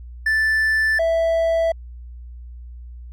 triangle tone pair in turn, 1760 / 659.3 Hz, A6 / E5, 0 / 0 cents, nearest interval octave + perfect fourth, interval 1700 cents, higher first, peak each -14 dBFS, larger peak neither, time 0.26-0.99 / 0.99-1.72 s, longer neither, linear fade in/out 5 ms, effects added 60 Hz sine -34 dBFS peak until 3.12 s

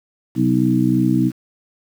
harmonic tone with a mistuned harmonic, 63 Hz, B1, 35 cents sharp, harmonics 2 / 3 / 4 / 5, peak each -20 / -20 / -18 / -18 dBFS, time 0.35-1.32 s, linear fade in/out 50 ms, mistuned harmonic 2, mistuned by +54 cents, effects 7-bit

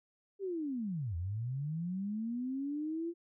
sine linear two-way sweep, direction down then up, 404.9 to 81.1 to 345.5 Hz, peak -34 dBFS, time 0.39-3.14 s, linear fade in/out 50 ms, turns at 1.16 s, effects none

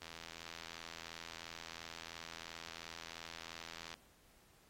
click train, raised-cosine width 0.2 ms, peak -30 dBFS, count 326, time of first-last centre 0.02-3.94 s, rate 82.9 Hz, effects pink hiss -67 dBFS RMS until 4.69 s + AAC 48 kbps

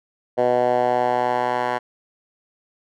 10% pulse tone with band-pass filter sweep, 123.47 Hz, B2, in tune, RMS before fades -20 dBFS, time 0.37-1.79 s, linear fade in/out 20 ms, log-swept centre 590 to 1100 Hz, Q 2.5, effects none

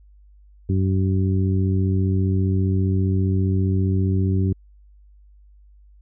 harmonic tone, 95 Hz, F#2, 46 cents sharp, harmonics 1 / 2 / 3 / 4, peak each -18 / -24 / -28 / -30 dBFS, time 0.69-4.53 s, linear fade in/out 5 ms, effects added 50 Hz sine -47 dBFS peak until 6.01 s

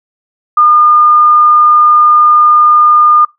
sine tone, 1213 Hz, D#6, 44 cents flat, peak -3 dBFS, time 0.57-3.25 s, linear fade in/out 5 ms, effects noise-tail reverb RT60 0.2 s tail -22 dB re dry

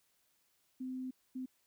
sine tone bursts at uneven times, 257.5 Hz, C4, 28 cents flat, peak -38 dBFS, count 2, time 0.8-1.11 / 1.35-1.46 s, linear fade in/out 10 ms, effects white hiss -75 dBFS RMS until 1.66 s

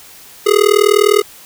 square tone with amplitude modulation, 415.3 Hz, G#4, in tune, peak -5 dBFS, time 0.46-1.22 s, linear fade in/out 10 ms, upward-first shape sine, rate 39.9 Hz, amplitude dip 100%, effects white hiss -39 dBFS RMS until 1.45 s

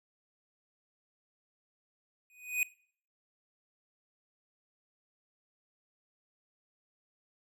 square tone with exponential growth, 2489 Hz, D#7, in tune, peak -25 dBFS, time 2.3-2.63 s, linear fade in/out 1 ms, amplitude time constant 71 ms, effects noise-tail reverb RT60 0.5 s tail -21 dB re dry

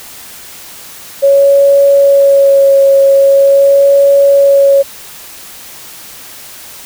sine tone with vibrato, 554.4 Hz, C#5, in tune, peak -3 dBFS, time 1.22-4.83 s, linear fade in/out 20 ms, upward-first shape sine, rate 0.43 Hz, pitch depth 16 cents each way, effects white hiss -31 dBFS RMS until 6.85 s

